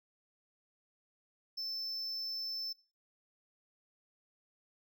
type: tone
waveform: triangle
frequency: 5290 Hz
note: E8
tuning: 5 cents sharp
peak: -36 dBFS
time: 1.57-2.73 s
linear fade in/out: 10 ms
effects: noise-tail reverb RT60 0.3 s tail -17 dB re dry